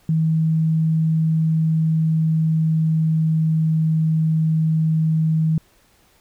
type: tone with pitch glide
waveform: sine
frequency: 159.9 to 158.98 Hz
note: D#3 to D#3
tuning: +48 to +38 cents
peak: -15 dBFS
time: 0.09-5.58 s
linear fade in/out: 2 ms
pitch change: -10 cents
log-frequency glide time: 1.56-3.75 s
effects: pink hiss -57 dBFS RMS until 6.2 s